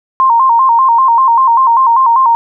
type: tone with vibrato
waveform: sine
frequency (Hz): 989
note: B5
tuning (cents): +2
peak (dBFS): -5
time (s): 0.2-2.35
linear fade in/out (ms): 0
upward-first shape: square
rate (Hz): 5.1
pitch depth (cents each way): 110
effects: none